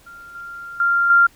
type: tone with level steps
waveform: sine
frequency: 1390 Hz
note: F6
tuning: 9 cents flat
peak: -37 / -31 / -14 / -9 dBFS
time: 0.06-1.27 s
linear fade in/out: 10 ms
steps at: 0.35 / 0.8 / 1.1 s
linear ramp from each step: 2 ms
effects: pink hiss -52 dBFS RMS until 1.35 s